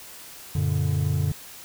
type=chord; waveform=triangle; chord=Gb augmented; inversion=none; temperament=just; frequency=92.5 / 115.62 / 144.53 Hz; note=Gb2 / Bb2 / D3; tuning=0 / -14 / -27 cents; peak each=-23 / -27 / -22 dBFS; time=0.55-1.32 s; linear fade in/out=5 ms; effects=white hiss -43 dBFS RMS until 1.64 s